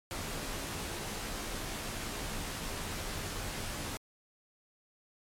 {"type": "noise with comb filter", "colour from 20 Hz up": "pink", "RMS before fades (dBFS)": -38, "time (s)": [0.11, 3.97], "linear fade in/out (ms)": 0, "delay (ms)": 16, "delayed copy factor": -0.55, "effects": ["low-pass 12000 Hz 12 dB/octave", "MP3 96 kbps"]}